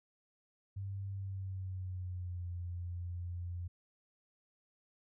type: tone with pitch glide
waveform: sine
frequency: 98 to 87.81 Hz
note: G2 to F2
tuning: 0 to +10 cents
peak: -38 dBFS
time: 0.76-3.68 s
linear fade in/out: 10 ms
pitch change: -190 cents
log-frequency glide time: 1.12-2.49 s
effects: none